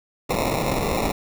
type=noise with sample-and-hold; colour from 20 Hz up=white; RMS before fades=-23 dBFS; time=0.29-1.12 s; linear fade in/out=10 ms; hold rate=1575 Hz; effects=none